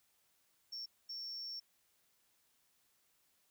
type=tone bursts at uneven times; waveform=sine; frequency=5460 Hz; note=F8; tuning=40 cents flat; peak=-40 dBFS; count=2; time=0.72-0.86 / 1.09-1.6 s; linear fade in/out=10 ms; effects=tanh soft clip ceiling -40 dBFS + white hiss -75 dBFS RMS until 3.5 s